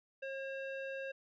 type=tone with low-pass filter; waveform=square; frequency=540 Hz; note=C#5; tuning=45 cents flat; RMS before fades=-42 dBFS; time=0.22-1.12 s; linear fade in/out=10 ms; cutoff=2300 Hz; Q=3.2; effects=none